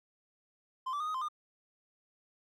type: tone with pitch steps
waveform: triangle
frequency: 1039 / 1162 / 1231 / 1253 / 1041 / 1214 Hz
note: C6 / D6 / D#6 / D#6 / C6 / D#6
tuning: -12 / -19 / -19 / +12 / -9 / -43 cents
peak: -31 dBFS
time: 0.86-1.286 s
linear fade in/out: 10 ms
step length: 71 ms
effects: none